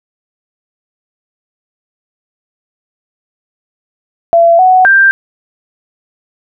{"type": "tone with pitch steps", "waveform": "sine", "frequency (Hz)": [676, 743, 1580], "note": ["E5", "F#5", "G6"], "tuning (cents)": [43, 7, 13], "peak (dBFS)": -3, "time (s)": [4.33, 5.11], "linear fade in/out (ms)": 0, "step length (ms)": 260, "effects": []}